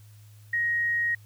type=tone; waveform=sine; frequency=1881 Hz; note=A#6; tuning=15 cents sharp; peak=-23 dBFS; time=0.53-1.15 s; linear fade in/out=5 ms; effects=added 105 Hz sine -48 dBFS peak until 1.25 s + white hiss -61 dBFS RMS until 1.25 s